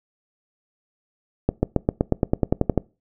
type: accelerating click train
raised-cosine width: 2 ms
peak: -4 dBFS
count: 13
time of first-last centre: 1.49-2.777 s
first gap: 140 ms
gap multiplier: 0.95
effects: noise-tail reverb RT60 0.3 s tail -23 dB re dry